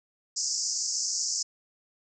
pink band-pass noise, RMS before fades -30 dBFS, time 0.36-1.43 s, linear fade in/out 10 ms, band 4900 to 7400 Hz, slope 96 dB/octave, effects none

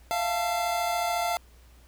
square tone cluster, 665 / 699 / 883 / 1355 Hz, E5 / F5 / A5 / E6, +15 / +1 / +6 / +47 cents, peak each -37 / -28 / -33 / -36 dBFS, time 0.11-1.37 s, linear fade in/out 0 ms, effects added 60 Hz sine -52 dBFS peak until 1.87 s + pink hiss -60 dBFS RMS until 1.87 s

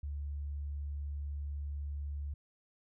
sine tone, 72 Hz, D2, 34 cents flat, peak -36 dBFS, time 0.03-2.34 s, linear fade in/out 5 ms, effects none

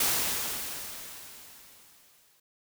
white noise with exponential decay, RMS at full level -25 dBFS, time 0-2.4 s, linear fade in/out 5 ms, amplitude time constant 520 ms, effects none

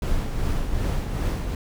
brown noise with tremolo, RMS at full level -22 dBFS, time 0.02-1.55 s, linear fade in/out 2 ms, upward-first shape triangle, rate 2.6 Hz, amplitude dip 50%, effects none

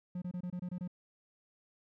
triangle tone bursts, 178.9 Hz, F3, 42 cents sharp, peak -34 dBFS, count 8, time 0.15-0.877 s, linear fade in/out 5 ms, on 69 ms, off 25 ms, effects none

